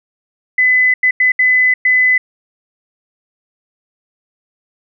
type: tone bursts at uneven times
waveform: sine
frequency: 2011 Hz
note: B6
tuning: 31 cents sharp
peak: -8 dBFS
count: 5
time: 0.58-0.94 / 1.03-1.11 / 1.2-1.32 / 1.39-1.74 / 1.85-2.18 s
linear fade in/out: 5 ms
effects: none